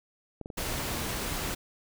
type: clicks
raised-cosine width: 2 ms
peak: -25 dBFS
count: 5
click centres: 0.413 / 0.459 / 0.502 / 0.688 / 0.939 s
type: noise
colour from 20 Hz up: pink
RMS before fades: -33 dBFS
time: 0.57-1.55 s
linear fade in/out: 10 ms
effects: none